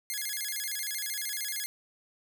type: tone with vibrato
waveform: 5% pulse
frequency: 1880 Hz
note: A#6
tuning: 14 cents sharp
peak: -22 dBFS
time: 0.1-1.66 s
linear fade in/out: 0 ms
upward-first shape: square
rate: 13 Hz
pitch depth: 200 cents each way
effects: none